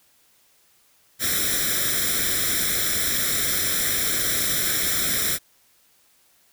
white noise with comb filter, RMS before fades -23 dBFS, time 1.19-5.39 s, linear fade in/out 50 ms, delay 0.54 ms, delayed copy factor +0.85, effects white hiss -60 dBFS RMS until 6.52 s

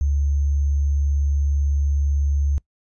sine tone with sample-and-hold, 71 Hz, C#2, 42 cents sharp, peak -17 dBFS, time 0.01-2.58 s, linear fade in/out 0 ms, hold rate 6300 Hz, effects noise-tail reverb RT60 0.1 s tail -22 dB re dry + resampled to 24000 Hz

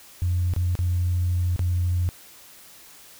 sine tone with dropouts, 88.7 Hz, F2, 27 cents sharp, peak -19 dBFS, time 0.22-2.09 s, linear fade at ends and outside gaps 0 ms, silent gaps 0.537-0.563 / 0.753-0.79 / 1.562-1.593 s, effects tanh soft clip ceiling -15 dBFS + white hiss -48 dBFS RMS until 3.19 s

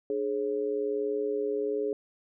sine tone with amplitude modulation, 420.2 Hz, G#4, 20 cents sharp, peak -23 dBFS, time 0.1-1.93 s, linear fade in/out 2 ms, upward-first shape sine, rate 121 Hz, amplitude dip 85%, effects none

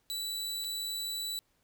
sawtooth tone with dropouts, 3951 Hz, B7, in tune, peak -31 dBFS, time 0.1-1.39 s, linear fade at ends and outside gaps 0 ms, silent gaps 0.641-0.645 s, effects pink hiss -73 dBFS RMS until 1.63 s

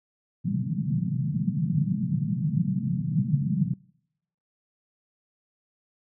pink band-pass noise, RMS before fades -26 dBFS, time 0.44-3.74 s, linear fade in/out 5 ms, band 130 to 200 Hz, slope 48 dB/octave, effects noise-tail reverb RT60 0.8 s tail -26 dB re dry

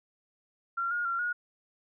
sine tone with pitch steps, 1375 / 1429 / 1373 / 1444 Hz, F6 / F6 / F6 / F#6, -27 / +39 / -30 / -43 cents, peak -28 dBFS, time 0.77-1.33 s, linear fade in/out 10 ms, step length 140 ms, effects none

